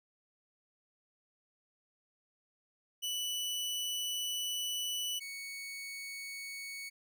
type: tone pair in turn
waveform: sawtooth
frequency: 2969 / 2224 Hz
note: F#7 / C#7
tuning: +5 / +5 cents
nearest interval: perfect fourth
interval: 500 cents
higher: first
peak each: -31 / -38 dBFS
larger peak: first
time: 3.02-5.2 / 5.2-6.9 s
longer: first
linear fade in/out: 20 ms
effects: none